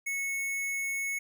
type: tone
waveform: square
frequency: 2201 Hz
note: C#7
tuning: 13 cents flat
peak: -31 dBFS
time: 0.06-1.19 s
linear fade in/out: 10 ms
effects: none